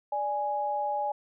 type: tone pair together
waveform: sine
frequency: 587.3 / 830.6 Hz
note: D5 / G#5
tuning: 0 / 0 cents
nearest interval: tritone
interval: 600 cents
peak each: -33 / -28 dBFS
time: 0.12-1.12 s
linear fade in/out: 5 ms
effects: none

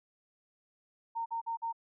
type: tone bursts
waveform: sine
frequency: 918 Hz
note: A#5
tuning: 27 cents flat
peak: -32 dBFS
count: 4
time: 1.15-1.728 s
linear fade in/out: 20 ms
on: 110 ms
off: 46 ms
effects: none

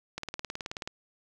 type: click train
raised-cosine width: 0.2 ms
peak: -18 dBFS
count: 14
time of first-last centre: 0.18-0.875 s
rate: 18.7 Hz
effects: none

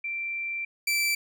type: tone pair in turn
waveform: sine / sawtooth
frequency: 2352 / 2332 Hz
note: D7 / D7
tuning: +2 / -13 cents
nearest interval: unison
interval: 15 cents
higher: first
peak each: -29 / -20 dBFS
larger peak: second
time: 0.04-0.65 / 0.87-1.15 s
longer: first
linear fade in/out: 5 ms
effects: none

